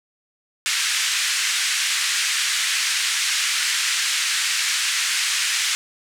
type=band-pass noise; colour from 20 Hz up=pink; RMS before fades=-22 dBFS; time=0.66-5.75 s; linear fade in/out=0 ms; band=1700 to 9000 Hz; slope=24 dB/octave; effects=none